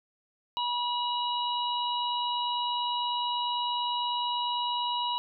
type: harmonic tone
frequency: 969 Hz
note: B5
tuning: 33 cents flat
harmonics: 1 / 3 / 4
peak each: -29 / -34 / -35 dBFS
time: 0.57-5.18 s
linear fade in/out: 0 ms
effects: none